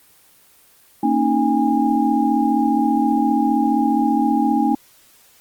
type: tone cluster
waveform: sine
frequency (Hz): 229.8 / 274 / 309 / 817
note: A#3 / C#4 / D#4 / G#5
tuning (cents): -25 / -20 / -12 / -29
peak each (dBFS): -20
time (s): 1.03-4.75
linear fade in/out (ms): 5
effects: white hiss -52 dBFS RMS until 5.4 s + Opus 24 kbps